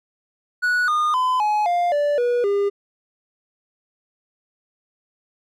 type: tone with pitch steps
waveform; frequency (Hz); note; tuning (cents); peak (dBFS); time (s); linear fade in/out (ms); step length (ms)
triangle; 1469 / 1221.1 / 1015 / 843.7 / 701.3 / 583 / 484.6 / 402.8; F#6 / D#6 / B5 / G#5 / F5 / D5 / B4 / G4; -13 / -33 / +47 / +27 / +7 / -13 / -33 / +47; -15; 0.62-2.7; 20; 260
effects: none